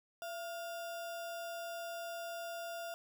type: tone with sample-and-hold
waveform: sine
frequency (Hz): 677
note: E5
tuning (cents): +46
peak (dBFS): -40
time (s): 0.22-2.94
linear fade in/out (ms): 0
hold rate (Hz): 2100
effects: none